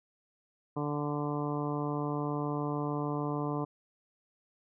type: harmonic tone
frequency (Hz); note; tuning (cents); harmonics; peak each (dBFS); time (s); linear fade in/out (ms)
146.83; D3; 0; 1 / 2 / 3 / 4 / 5 / 6 / 7 / 8; -35 / -35 / -38 / -43 / -42 / -45 / -40 / -46; 0.76-3.65; 10
effects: none